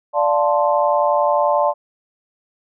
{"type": "chord", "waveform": "sine", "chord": "D minor seventh", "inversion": "none", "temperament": "equal", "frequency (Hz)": [587.3, 698.5, 880, 1046.5], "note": ["D5", "F5", "A5", "C6"], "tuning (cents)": [0, 0, 0, 0], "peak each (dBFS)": [-17, -21, -19, -21], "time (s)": [0.13, 1.74], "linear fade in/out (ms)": 50, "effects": []}